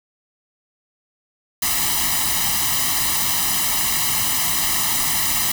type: noise with comb filter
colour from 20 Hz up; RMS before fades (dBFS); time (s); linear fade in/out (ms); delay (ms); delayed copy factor
white; -20; 1.62-5.52; 5; 1; +0.9
effects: none